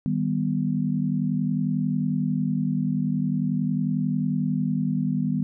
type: chord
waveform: sine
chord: Eb augmented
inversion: none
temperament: equal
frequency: 155.56 / 196 / 246.9 Hz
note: Eb3 / G3 / B3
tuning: 0 / 0 / 0 cents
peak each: -26 dBFS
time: 0.06-5.43 s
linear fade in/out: 0 ms
effects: none